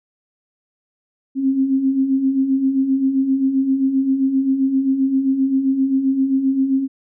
sine beating tone pair, 261.6 / 269.2 Hz, C4 / C4, 0 / +49 cents, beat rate 7.6 Hz, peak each -23 / -15 dBFS, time 1.35-6.88 s, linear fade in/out 50 ms, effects none

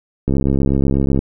click train, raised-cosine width 3 ms, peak -4 dBFS, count 63, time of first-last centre 0.28-1.19 s, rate 68.1 Hz, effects none

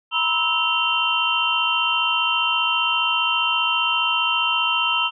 sine tone cluster, 957 / 1012 / 1305 / 2759 / 3103 Hz, A#5 / B5 / E6 / F7 / G7, +45 / +42 / -18 / -22 / -18 cents, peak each -26 / -31 / -24 / -22 / -23 dBFS, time 0.11-5.11 s, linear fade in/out 50 ms, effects none

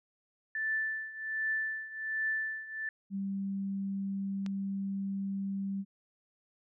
sine tone with tremolo, 1760 Hz, A6, in tune, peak -28 dBFS, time 0.55-2.89 s, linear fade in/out 2 ms, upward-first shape triangle, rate 1.3 Hz, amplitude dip 85%
sine tone, 196 Hz, G3, in tune, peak -32 dBFS, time 3.1-5.85 s, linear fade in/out 50 ms
click, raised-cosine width 0.2 ms, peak -27 dBFS, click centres 4.463 s
effects none

